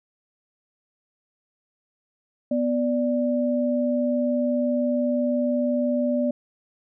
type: tone pair together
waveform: sine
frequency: 246.9 / 587.3 Hz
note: B3 / D5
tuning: 0 / 0 cents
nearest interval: octave + minor third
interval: 1500 cents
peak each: -22 / -24 dBFS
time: 2.51-6.31 s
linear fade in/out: 5 ms
effects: none